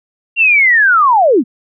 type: linear sweep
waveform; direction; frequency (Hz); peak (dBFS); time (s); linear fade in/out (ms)
sine; down; 2787 to 197.9; -6; 0.36-1.44; 50
effects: none